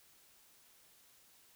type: silence
effects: white hiss -65 dBFS RMS until 1.55 s